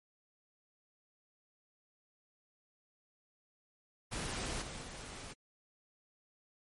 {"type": "noise with level steps", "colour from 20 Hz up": "pink", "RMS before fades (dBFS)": [-39, -45, -47], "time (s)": [4.11, 5.34], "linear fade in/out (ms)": 20, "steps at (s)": [4.61, 4.81], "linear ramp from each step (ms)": 20, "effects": ["MP3 48 kbps"]}